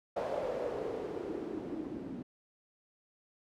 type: noise with low-pass filter sweep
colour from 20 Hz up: blue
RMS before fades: -38 dBFS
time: 0.16-2.23 s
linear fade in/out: 10 ms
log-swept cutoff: 610 to 260 Hz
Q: 4.2
effects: none